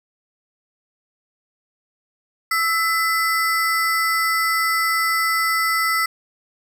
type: ring-modulated tone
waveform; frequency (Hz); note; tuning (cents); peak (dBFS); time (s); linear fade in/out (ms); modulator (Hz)
square; 1661.2; G#6; 0; -15; 2.51-6.06; 5; 346
effects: none